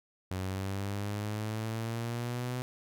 sawtooth exponential sweep, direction up, 92.5 to 126.2 Hz, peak -29 dBFS, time 0.31-2.62 s, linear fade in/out 0 ms, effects none

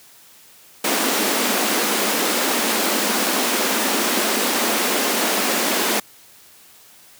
pink high-pass noise, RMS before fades -20 dBFS, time 0.84-6 s, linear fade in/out 5 ms, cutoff 200 Hz, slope 96 dB/octave, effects white hiss -48 dBFS RMS until 7.19 s + high-pass 80 Hz 12 dB/octave

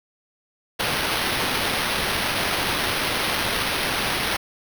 white noise with sample-and-hold, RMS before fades -24 dBFS, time 0.79-4.37 s, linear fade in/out 10 ms, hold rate 7350 Hz, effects none

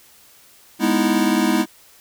square chord, E major seventh, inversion first, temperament equal, 207.7 / 246.9 / 311.1 / 329.6 Hz, G#3 / B3 / D#4 / E4, 0 / 0 / 0 / 0 cents, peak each -22 dBFS, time 0.79-1.66 s, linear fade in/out 50 ms, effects white hiss -50 dBFS RMS until 2 s

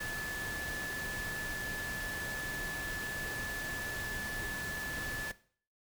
sine tone in noise, 1731 Hz, A6, 29 cents flat, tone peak -37 dBFS, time 0-5.32 s, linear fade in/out 10 ms, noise pink, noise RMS -42 dBFS, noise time 0-5.32 s, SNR +2 dB, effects noise-tail reverb RT60 0.5 s tail -17 dB re dry

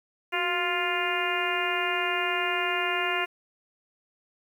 harmonic tone with a mistuned harmonic, 350.2 Hz, F4, 5 cents sharp, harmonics 1 / 2 / 3 / 4 / 5 / 6 / 7 / 8, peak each -33 / -33 / -33 / -33 / -33 / -33 / -33 / -33 dBFS, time 0.32-3.26 s, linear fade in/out 20 ms, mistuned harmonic 1, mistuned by +83 cents, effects 9-bit

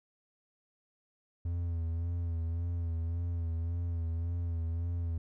triangle tone with vibrato, 84.3 Hz, E2, 39 cents sharp, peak -29 dBFS, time 1.45-5.18 s, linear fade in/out 5 ms, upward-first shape sine, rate 1.8 Hz, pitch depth 42 cents each way, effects none

